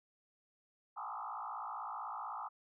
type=tone with frequency modulation; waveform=sine; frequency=1035 Hz; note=C6; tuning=19 cents flat; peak=-40 dBFS; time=0.96-2.49 s; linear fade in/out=20 ms; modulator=55.8 Hz; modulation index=4.7; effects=none